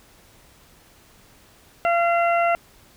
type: harmonic tone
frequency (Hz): 685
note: F5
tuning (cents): -34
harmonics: 1 / 2 / 3 / 4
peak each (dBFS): -18 / -24 / -28 / -30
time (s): 1.85-2.55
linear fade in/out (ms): 0
effects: pink hiss -53 dBFS RMS until 2.96 s